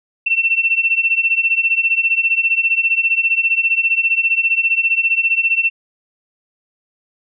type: beating tone pair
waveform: sine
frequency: 2685 / 2700 Hz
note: E7 / E7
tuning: +31 / +41 cents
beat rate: 15 Hz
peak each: -17 / -15 dBFS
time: 0.26-5.7 s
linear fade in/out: 10 ms
effects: none